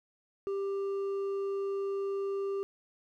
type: tone with hard clipping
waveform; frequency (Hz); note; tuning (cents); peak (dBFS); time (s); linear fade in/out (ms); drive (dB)
sine; 394.4; G4; +11; -32; 0.47-2.63; 0; 4
effects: none